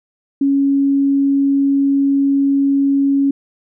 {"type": "tone", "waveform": "sine", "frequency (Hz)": 277.2, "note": "C#4", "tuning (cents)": 0, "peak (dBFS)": -11, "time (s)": [0.41, 3.31], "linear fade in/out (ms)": 5, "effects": []}